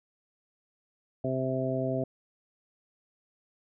harmonic tone, 130.81 Hz, C3, in tune, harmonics 1 / 2 / 3 / 4 / 5, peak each -33 / -33 / -35 / -36 / -32 dBFS, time 1.24-2.04 s, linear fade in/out 5 ms, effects none

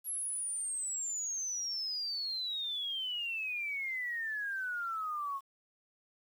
sine exponential sweep, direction down, 11430 to 1079 Hz, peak -34 dBFS, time 0.04-5.41 s, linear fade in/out 50 ms, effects 10-bit

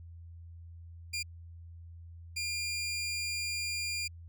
20% pulse tone bursts at uneven times, 2400 Hz, D7, 37 cents sharp, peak -28 dBFS, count 2, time 1.13-1.23 / 2.36-4.08 s, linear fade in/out 10 ms, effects added 84 Hz sine -46 dBFS peak until 4.28 s

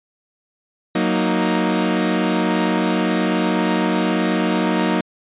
sawtooth chord, D# minor, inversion first, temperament equal, 185 / 233.1 / 311.1 Hz, F#3 / A#3 / D#4, 0 / 0 / 0 cents, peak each -17 dBFS, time 0.95-5.01 s, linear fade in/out 5 ms, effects resampled to 8000 Hz

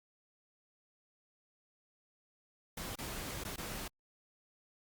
pink noise with dropouts, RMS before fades -42 dBFS, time 2.77-3.88 s, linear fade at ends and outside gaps 5 ms, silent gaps 2.956-2.985 / 3.438-3.449 / 3.561-3.579 s, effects Opus 48 kbps

